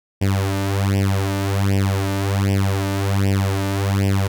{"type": "tone with flanger", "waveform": "sawtooth", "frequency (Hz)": 98, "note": "G2", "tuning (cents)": 0, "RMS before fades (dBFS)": -19, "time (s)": [0.21, 4.28], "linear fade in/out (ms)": 10, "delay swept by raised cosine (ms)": [0.37, 3.37], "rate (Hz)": 1.3, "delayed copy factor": 1, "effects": []}